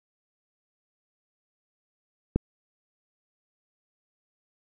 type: click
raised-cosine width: 3 ms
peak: -9 dBFS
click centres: 2.36 s
effects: none